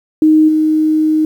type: tone with level steps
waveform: sine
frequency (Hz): 311.1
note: D#4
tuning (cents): 0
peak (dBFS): -5 / -9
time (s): 0.22-1.25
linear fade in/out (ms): 2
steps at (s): 0.48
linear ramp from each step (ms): 10
effects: 7-bit